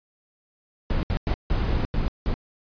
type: noise bursts at uneven times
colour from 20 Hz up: brown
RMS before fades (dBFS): -23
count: 6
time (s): 0.9-1.03 / 1.1-1.17 / 1.27-1.34 / 1.5-1.85 / 1.94-2.08 / 2.26-2.34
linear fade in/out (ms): 0
effects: resampled to 11025 Hz